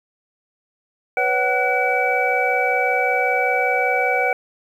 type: tone cluster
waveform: sine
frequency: 495.8 / 561 / 753 / 1476 / 2291 Hz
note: B4 / C#5 / F#5 / F#6 / D7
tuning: +7 / +21 / +30 / -5 / -44 cents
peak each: -23 / -26 / -21 / -25 / -21 dBFS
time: 1.17-4.33 s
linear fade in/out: 2 ms
effects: 8-bit